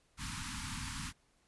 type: band-stop noise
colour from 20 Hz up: pink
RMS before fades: -41 dBFS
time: 0.17-1.13 s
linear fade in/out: 50 ms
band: 290 to 880 Hz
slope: 96 dB/octave
effects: pink hiss -72 dBFS RMS until 1.47 s + resampled to 24000 Hz